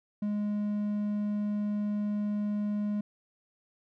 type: tone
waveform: triangle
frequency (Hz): 207.7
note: G#3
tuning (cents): 0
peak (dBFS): -26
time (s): 0.22-3.01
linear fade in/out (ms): 5
effects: none